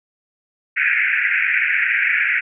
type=band-pass noise; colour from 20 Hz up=white; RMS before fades=-18 dBFS; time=0.76-2.41 s; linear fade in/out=20 ms; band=1500 to 2500 Hz; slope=96 dB/octave; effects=none